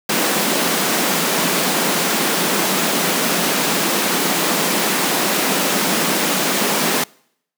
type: high-pass noise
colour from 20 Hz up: pink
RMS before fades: -18 dBFS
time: 0.09-7.04 s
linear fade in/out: 5 ms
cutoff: 170 Hz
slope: 48 dB/octave
effects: noise-tail reverb RT60 0.7 s tail -26 dB re dry

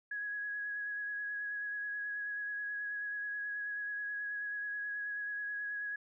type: tone with vibrato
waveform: sine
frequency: 1668 Hz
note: G#6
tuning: 7 cents sharp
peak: -36 dBFS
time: 0.11-5.96 s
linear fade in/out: 5 ms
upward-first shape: sine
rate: 9.3 Hz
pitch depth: 16 cents each way
effects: none

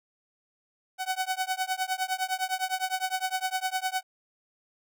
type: tone with tremolo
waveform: sawtooth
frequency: 750 Hz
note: F#5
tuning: 23 cents sharp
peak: -20 dBFS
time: 0.98-4.03 s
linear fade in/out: 50 ms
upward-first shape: triangle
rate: 9.8 Hz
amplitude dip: 100%
effects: none

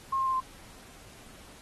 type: tone with pitch steps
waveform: sine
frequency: 1072 / 1061.5 / 1051.2 / 1040.9 Hz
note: C6 / C6 / C6 / C6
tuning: +42 / +25 / +8 / -9 cents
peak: -25 dBFS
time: 0.12-0.404 s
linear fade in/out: 10 ms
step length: 71 ms
effects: pink hiss -52 dBFS RMS until 1.61 s + AAC 32 kbps

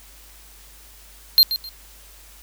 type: tone with echo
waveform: square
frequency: 4186 Hz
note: C8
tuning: in tune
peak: -9 dBFS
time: 1.38-1.43 s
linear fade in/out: 0 ms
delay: 130 ms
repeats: 2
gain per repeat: -12 dB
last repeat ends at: 1.69 s
effects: added 50 Hz sine -48 dBFS peak until 2.42 s + white hiss -48 dBFS RMS until 2.42 s

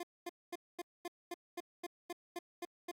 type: tone bursts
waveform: 25% pulse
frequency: 349.2 Hz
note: F4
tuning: in tune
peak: -36 dBFS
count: 12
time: 0-2.914 s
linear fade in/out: 5 ms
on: 32 ms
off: 230 ms
effects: AAC 64 kbps

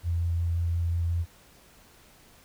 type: tone with vibrato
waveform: sine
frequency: 85 Hz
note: F2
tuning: 46 cents flat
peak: -24 dBFS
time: 0.03-1.26 s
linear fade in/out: 50 ms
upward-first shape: square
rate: 5.6 Hz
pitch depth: 9 cents each way
effects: pink hiss -56 dBFS RMS until 2.44 s

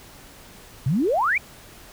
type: exponential sweep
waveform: sine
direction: up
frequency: 117.7 to 2451 Hz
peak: -18 dBFS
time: 0.86-1.38 s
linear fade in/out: 5 ms
effects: pink hiss -46 dBFS RMS until 1.92 s

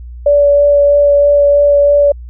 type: tone with vibrato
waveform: sine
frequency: 575 Hz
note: D5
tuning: 37 cents flat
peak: -5 dBFS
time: 0.26-2.12 s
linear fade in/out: 5 ms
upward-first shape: sine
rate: 3.1 Hz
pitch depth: 9 cents each way
effects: added 60 Hz sine -26 dBFS peak until 2.29 s

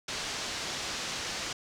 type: low-pass noise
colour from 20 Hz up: white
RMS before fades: -36 dBFS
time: 0.08-1.53 s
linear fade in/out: 5 ms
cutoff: 6300 Hz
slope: 24 dB/octave
effects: none

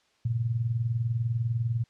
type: tone with tremolo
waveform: sine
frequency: 116.54 Hz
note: A#2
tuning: in tune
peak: -22 dBFS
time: 0.25-1.84 s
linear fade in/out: 5 ms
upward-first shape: sine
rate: 20 Hz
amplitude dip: 65%
effects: white hiss -67 dBFS RMS until 1.89 s + low-pass 5000 Hz 12 dB/octave

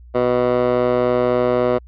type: tone with band-pass filter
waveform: 15% pulse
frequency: 123.7 Hz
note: B2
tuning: 3 cents sharp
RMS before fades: -17 dBFS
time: 0.14-1.79 s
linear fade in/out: 20 ms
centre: 640 Hz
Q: 2
effects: added 60 Hz sine -39 dBFS peak until 1.87 s + resampled to 11025 Hz

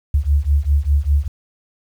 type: beating tone pair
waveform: sine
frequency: 69.5 / 74.5 Hz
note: C#2 / D2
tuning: +5 / +25 cents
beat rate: 5 Hz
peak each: -16 dBFS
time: 0.14-1.28 s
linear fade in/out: 5 ms
effects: 8-bit

